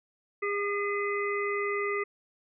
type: harmonic tone with a mistuned harmonic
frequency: 406.3 Hz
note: G#4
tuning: 38 cents flat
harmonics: 1 / 3 / 5 / 6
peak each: -30 / -34 / -33 / -42 dBFS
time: 0.42-2.04 s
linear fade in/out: 10 ms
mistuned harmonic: 6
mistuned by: +52 cents
effects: none